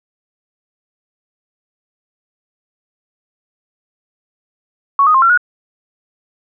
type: tone with pitch steps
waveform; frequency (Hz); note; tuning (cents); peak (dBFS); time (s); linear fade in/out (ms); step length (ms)
sine; 1113 / 1244 / 1061 / 1362 / 1454; C#6 / D#6 / C6 / F6 / F#6; +7 / -1 / +24 / -44 / -31; -7; 4.99-5.375; 2; 77
effects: none